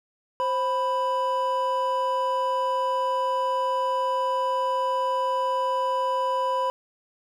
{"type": "tone pair together", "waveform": "triangle", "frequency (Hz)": [526.5, 992], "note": ["C5", "B5"], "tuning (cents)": [11, 7], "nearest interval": "major seventh", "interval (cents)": 1096, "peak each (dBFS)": [-25, -22], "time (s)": [0.4, 6.7], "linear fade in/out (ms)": 0, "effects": []}